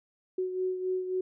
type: beating tone pair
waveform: sine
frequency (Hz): 370 / 373.7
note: F#4 / F#4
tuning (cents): 0 / +17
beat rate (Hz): 3.7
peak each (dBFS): -29 / -37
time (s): 0.38-1.21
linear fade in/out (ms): 5
effects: none